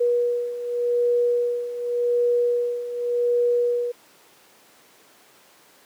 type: beating tone pair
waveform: sine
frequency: 481.6 / 482.47 Hz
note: B4 / B4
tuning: -44 / -40 cents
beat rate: 0.87 Hz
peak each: -25 / -20 dBFS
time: 0-3.92 s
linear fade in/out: 10 ms
effects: pink hiss -53 dBFS RMS until 5.85 s + high-pass 300 Hz 12 dB/octave